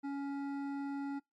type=tone with hard clipping; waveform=triangle; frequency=279.7 Hz; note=C#4; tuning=16 cents sharp; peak=-38 dBFS; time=0.03-1.2 s; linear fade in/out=20 ms; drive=15 dB; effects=noise-tail reverb RT60 0.2 s tail -25 dB re dry + MP3 48 kbps